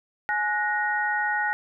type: tone cluster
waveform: sine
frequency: 840 / 1465 / 1874 Hz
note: G#5 / F#6 / A#6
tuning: +19 / -18 / +9 cents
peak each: -27 dBFS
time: 0.29-1.53 s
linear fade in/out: 0 ms
effects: none